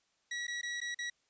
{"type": "tone with dropouts", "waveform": "sawtooth", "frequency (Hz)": 1924, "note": "B6", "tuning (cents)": -46, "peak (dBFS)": -32, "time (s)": [0.31, 1.1], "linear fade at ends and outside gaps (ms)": 5, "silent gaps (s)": [[0.469, 0.479], [0.614, 0.63], [0.804, 0.814], [0.946, 0.988]], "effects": ["white hiss -75 dBFS RMS until 1.29 s", "resampled to 16000 Hz"]}